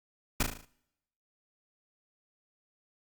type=noise with echo; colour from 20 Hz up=pink; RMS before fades=-26 dBFS; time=0.4-0.43 s; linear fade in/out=5 ms; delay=37 ms; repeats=6; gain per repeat=-5 dB; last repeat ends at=0.652 s; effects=noise-tail reverb RT60 0.9 s tail -25 dB re dry + Opus 48 kbps